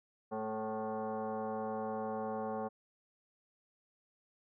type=tone with frequency modulation; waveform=sine; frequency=108.8 Hz; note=A2; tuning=19 cents flat; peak=-35 dBFS; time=0.31-2.69 s; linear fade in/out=20 ms; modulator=328 Hz; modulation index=2.6; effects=none